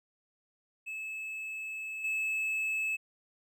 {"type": "tone with level steps", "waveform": "triangle", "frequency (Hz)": 2600, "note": "E7", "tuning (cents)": -24, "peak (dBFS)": [-35, -28], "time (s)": [0.86, 2.97], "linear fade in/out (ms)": 20, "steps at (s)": 2.04, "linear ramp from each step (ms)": 5, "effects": []}